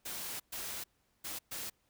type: noise bursts at uneven times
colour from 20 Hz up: white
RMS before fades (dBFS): -41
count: 4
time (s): 0.05-0.4 / 0.52-0.84 / 1.24-1.39 / 1.51-1.7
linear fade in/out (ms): 10
effects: pink hiss -75 dBFS RMS until 1.89 s

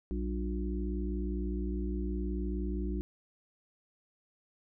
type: harmonic tone with a mistuned harmonic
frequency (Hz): 59.4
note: A#1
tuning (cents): +33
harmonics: 1 / 3 / 5 / 6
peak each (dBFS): -33 / -38 / -40 / -41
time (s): 0.11-3.01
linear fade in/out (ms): 0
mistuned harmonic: 3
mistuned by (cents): +130
effects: none

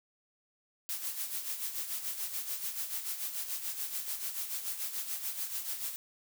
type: noise with tremolo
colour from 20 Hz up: blue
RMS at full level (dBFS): -35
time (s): 0.89-5.96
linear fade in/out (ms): 0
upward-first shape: sine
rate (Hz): 6.9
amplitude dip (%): 60
effects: none

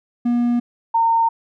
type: tone pair in turn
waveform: triangle / sine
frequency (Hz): 240 / 914.8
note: B3 / A#5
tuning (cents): -49 / -33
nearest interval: octave + major seventh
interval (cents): 2316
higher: second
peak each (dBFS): -13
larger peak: neither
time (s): 0.25-0.6 / 0.94-1.29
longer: neither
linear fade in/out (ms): 10
effects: none

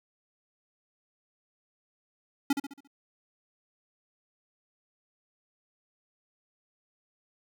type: tone with echo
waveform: square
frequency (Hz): 280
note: C#4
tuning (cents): +18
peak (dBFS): -22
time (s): 2.5-2.53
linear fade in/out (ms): 5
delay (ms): 69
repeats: 5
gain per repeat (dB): -7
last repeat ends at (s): 2.875
effects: none

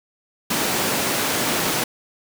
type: high-pass noise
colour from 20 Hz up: pink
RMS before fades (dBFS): -22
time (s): 0.5-1.84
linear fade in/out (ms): 5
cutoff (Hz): 200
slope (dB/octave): 12
effects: none

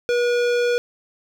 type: tone with hard clipping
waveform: sine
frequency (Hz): 482.7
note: B4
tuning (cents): -40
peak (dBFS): -19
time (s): 0.09-0.78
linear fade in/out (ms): 0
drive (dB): 17
effects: none

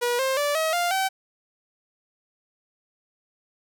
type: tone with pitch steps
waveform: sawtooth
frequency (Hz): 483.1 / 529.9 / 581.2 / 637.5 / 699.2 / 766.9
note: B4 / C5 / D5 / D#5 / F5 / G5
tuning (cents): -38 / +22 / -18 / +42 / +2 / -38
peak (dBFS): -18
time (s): 0.01-1.09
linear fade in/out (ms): 20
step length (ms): 180
effects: none

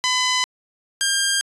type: tone pair in turn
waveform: 10% pulse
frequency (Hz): 1008 / 1603.2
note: B5 / G6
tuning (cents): +35 / +38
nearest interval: minor sixth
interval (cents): 803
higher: second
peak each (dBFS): -9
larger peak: neither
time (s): 0.04-0.44 / 1.01-1.41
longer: neither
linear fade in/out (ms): 0
effects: resampled to 24000 Hz

